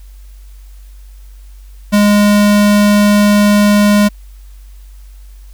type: tone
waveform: square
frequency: 206.3 Hz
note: G#3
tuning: 11 cents flat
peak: -7 dBFS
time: 1.92-4.09 s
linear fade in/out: 20 ms
effects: added 48 Hz sine -32 dBFS peak until 5.53 s + white hiss -51 dBFS RMS until 5.53 s